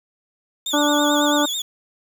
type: tone with vibrato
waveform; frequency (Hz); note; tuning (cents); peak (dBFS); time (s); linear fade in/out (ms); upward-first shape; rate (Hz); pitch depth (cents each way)
30% pulse; 3520; A7; 0; -20; 0.66-1.62; 5; sine; 9.1; 91
type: harmonic tone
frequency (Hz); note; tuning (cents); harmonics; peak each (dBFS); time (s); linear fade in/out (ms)
293.1; D4; -3; 1 / 2 / 3 / 4 / 5; -19 / -22 / -24 / -25 / -26; 0.73-1.46; 10
effects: 7-bit